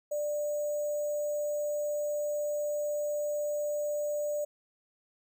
sine tone with sample-and-hold, 592 Hz, D5, 14 cents sharp, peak -29 dBFS, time 0.11-4.45 s, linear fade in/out 10 ms, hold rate 7350 Hz, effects none

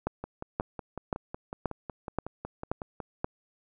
two click trains, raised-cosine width 1 ms, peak -14 / -22 dBFS, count 7 / 16, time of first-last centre 0.07-3.245 / 0.24-3.002 s, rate 1.89 / 5.43 Hz, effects none

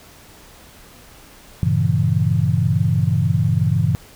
sine chord, G diminished seventh, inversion none, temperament equal, 98 / 116.54 / 138.59 / 164.81 Hz, G2 / Bb2 / Db3 / Fb3, 0 / 0 / 0 / 0 cents, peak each -20 dBFS, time 1.63-3.95 s, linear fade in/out 0 ms, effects pink hiss -45 dBFS RMS until 4.15 s

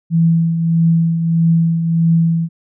sine tone with tremolo, 165.6 Hz, E3, 8 cents sharp, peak -8 dBFS, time 0.1-2.49 s, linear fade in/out 50 ms, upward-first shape triangle, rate 1.6 Hz, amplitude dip 55%, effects none

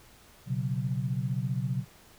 sine chord, B suspended second, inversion none, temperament equal, 123.47 / 138.59 / 185 Hz, B2 / C#3 / F#3, 0 / 0 / 0 cents, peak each -31 / -31 / -35 dBFS, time 0.46-1.85 s, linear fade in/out 50 ms, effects pink hiss -56 dBFS RMS until 2.18 s

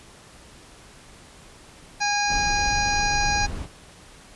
harmonic tone, 820 Hz, G#5, 22 cents flat, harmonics 1 / 2 / 3 / 5 / 6 / 7 / 8, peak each -24 / -27 / -29 / -31 / -32 / -32 / -33 dBFS, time 2-3.47 s, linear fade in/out 20 ms
brown noise, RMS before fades -29 dBFS, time 2.27-3.68 s, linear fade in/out 50 ms
effects pink hiss -48 dBFS RMS until 4.35 s + resampled to 24000 Hz

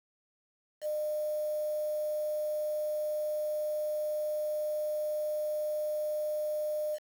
sine tone with quantisation, 606 Hz, D#5, 46 cents flat, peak -30 dBFS, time 0.81-6.99 s, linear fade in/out 50 ms, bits 8, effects none

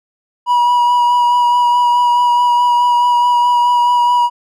triangle tone with vibrato, 969 Hz, B5, 33 cents flat, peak -7 dBFS, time 0.46-4.3 s, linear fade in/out 50 ms, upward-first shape sine, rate 4.7 Hz, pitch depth 15 cents each way, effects none

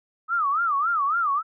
sine tone with vibrato, 1244.5 Hz, D#6, in tune, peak -20 dBFS, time 0.28-1.43 s, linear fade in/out 50 ms, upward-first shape sine, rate 3.6 Hz, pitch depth 210 cents each way, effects none

